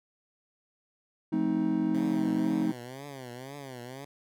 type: chord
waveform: triangle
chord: F dominant seventh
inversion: none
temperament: just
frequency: 174.61 / 218.3 / 261.9 / 314.3 Hz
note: F3 / A3 / C4 / Eb4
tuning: 0 / -13 / +2 / +18 cents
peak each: -32 / -29 / -30 / -26 dBFS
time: 1.32-2.72 s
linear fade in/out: 10 ms
type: tone with vibrato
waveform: 10% pulse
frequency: 131.7 Hz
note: C3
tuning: 12 cents sharp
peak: -32 dBFS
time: 1.94-4.05 s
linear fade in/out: 5 ms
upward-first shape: triangle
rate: 2 Hz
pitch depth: 180 cents each way
effects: none